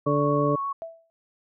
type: tone with vibrato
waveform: sine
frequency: 1108.7 Hz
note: C#6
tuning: in tune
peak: -26 dBFS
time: 0.06-0.73 s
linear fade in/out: 10 ms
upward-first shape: sine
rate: 8.6 Hz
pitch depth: 9 cents each way
type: harmonic tone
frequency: 145.4 Hz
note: D3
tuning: 17 cents flat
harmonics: 1 / 2 / 3 / 4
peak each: -26 / -26 / -26 / -26 dBFS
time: 0.06-0.56 s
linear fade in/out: 10 ms
type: tone with exponential decay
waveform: sine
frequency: 659.3 Hz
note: E5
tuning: in tune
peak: -29 dBFS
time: 0.82-1.1 s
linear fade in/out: 0 ms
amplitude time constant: 60 ms
effects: none